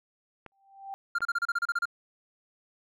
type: clicks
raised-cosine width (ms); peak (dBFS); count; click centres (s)
0.5; -29; 2; 0.463 / 1.206
type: tone with exponential growth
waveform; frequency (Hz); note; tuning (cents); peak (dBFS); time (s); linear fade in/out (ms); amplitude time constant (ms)
sine; 784; G5; 0; -33; 0.52-0.94; 0; 91
type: tone bursts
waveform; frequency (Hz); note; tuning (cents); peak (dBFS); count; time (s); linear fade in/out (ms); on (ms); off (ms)
triangle; 1396.9; F6; 0; -23; 11; 1.15-1.855; 5; 35; 32
effects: none